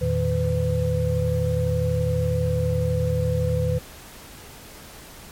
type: tone cluster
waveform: sine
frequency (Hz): 84 / 116 / 156.4 / 503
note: E2 / A#2 / D#3 / B4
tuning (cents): +33 / -8 / +9 / +32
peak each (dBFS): -25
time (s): 0.01-3.79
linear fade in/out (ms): 10
effects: pink hiss -43 dBFS RMS until 5.31 s + MP3 64 kbps